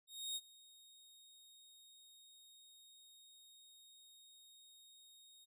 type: tone with ADSR envelope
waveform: sawtooth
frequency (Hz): 3729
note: A#7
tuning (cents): 0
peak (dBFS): -36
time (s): 0.07-5.46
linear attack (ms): 290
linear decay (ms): 42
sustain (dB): -22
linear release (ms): 27
effects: none